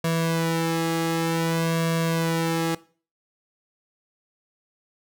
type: tone with flanger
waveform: sawtooth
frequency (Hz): 164.7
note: E3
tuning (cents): -1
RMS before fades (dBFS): -24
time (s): 0.04-2.75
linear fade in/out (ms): 5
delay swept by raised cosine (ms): 1.8 to 2.43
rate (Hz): 0.54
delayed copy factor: +1
effects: noise-tail reverb RT60 0.4 s tail -20 dB re dry